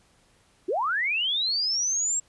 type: linear sweep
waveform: sine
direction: up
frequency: 311.1 to 7630 Hz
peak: -23 dBFS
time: 0.68-2.2 s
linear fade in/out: 10 ms
effects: pink hiss -62 dBFS RMS until 2.28 s + resampled to 24000 Hz